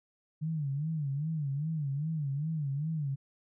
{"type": "tone with vibrato", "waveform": "sine", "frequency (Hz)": 148.8, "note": "D3", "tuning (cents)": 23, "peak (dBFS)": -30, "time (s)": [0.41, 3.16], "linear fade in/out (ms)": 20, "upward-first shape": "sine", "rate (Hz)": 2.5, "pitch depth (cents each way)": 150, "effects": []}